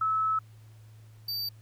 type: tone pair in turn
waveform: sine / square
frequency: 1300 / 4633 Hz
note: E6 / D8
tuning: -24 / -24 cents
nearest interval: octave + minor seventh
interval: 2200 cents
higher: second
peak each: -24 / -31 dBFS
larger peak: first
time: 0.01-0.39 / 1.28-1.49 s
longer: first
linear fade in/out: 5 ms
effects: added 109 Hz sine -49 dBFS peak until 1.61 s + pink hiss -64 dBFS RMS until 1.61 s